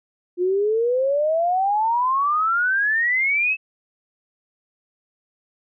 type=exponential sweep; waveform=sine; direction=up; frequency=349.6 to 2637 Hz; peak=-17 dBFS; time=0.37-3.57 s; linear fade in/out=50 ms; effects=none